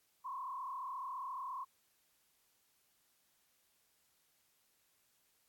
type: tone with frequency modulation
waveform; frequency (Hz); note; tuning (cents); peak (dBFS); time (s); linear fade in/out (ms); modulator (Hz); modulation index
sine; 1046.5; C6; 0; -40; 0.24-1.65; 20; 34.4; 1.8
effects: white hiss -75 dBFS RMS until 5.48 s + AAC 64 kbps